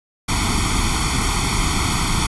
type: noise with comb filter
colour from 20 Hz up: pink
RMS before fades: -19 dBFS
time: 0.28-2.27 s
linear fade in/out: 10 ms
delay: 0.89 ms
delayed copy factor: +0.95
effects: resampled to 24000 Hz